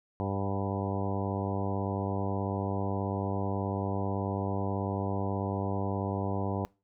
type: harmonic tone with a mistuned harmonic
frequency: 98.3 Hz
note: G2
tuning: 5 cents sharp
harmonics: 1 / 2 / 3 / 4 / 5 / 6 / 7 / 8 / 9 / 10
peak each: -33 / -36 / -38 / -39 / -40 / -41 / -41 / -42 / -43 / -43 dBFS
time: 0.2-6.65 s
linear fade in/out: 0 ms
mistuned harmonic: 7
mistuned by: +24 cents
effects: noise-tail reverb RT60 0.3 s tail -23 dB re dry